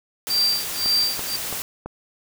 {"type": "noise", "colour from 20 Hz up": "white", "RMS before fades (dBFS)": -29, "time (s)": [0.27, 1.62], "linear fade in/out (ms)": 0}
{"type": "tone with tremolo", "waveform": "sine", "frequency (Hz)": 4699, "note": "D8", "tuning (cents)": 0, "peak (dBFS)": -16, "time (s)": [0.3, 1.36], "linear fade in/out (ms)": 2, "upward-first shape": "sine", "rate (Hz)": 1.9, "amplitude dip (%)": 100}
{"type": "click train", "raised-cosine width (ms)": 1, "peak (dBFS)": -17, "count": 4, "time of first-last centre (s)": [0.86, 1.86], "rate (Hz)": 3}
{"effects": []}